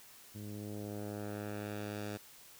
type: tone with low-pass filter sweep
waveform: 10% pulse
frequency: 103.83 Hz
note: G#2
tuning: in tune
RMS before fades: -42 dBFS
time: 0.34-2.18 s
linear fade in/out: 20 ms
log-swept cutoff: 210 to 9600 Hz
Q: 0.74
effects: white hiss -57 dBFS RMS until 2.59 s